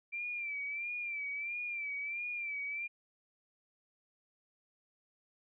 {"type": "tone with vibrato", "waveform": "sine", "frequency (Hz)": 2349, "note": "D7", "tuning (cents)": 0, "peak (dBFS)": -36, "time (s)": [0.12, 2.88], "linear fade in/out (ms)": 20, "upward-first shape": "sine", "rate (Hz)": 1.5, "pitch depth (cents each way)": 68, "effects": []}